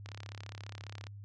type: click train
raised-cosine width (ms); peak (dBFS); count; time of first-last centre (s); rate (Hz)
0.2; -28; 36; 0.06-1.069; 34.7
effects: added 101 Hz sine -45 dBFS peak until 1.24 s + low-pass 7000 Hz 12 dB/octave